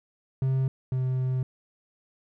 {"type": "tone pair in turn", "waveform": "triangle", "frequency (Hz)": [132.3, 128.98], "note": ["C3", "C3"], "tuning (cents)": [20, -24], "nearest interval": "unison", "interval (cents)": 44, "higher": "first", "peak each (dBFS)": [-20, -22], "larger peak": "first", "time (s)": [[0.42, 0.68], [0.92, 1.43]], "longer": "second", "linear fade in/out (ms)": 2, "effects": []}